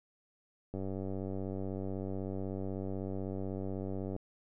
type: click train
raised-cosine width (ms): 2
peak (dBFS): -26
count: 330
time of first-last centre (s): 0.74-4.164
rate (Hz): 96.1
effects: none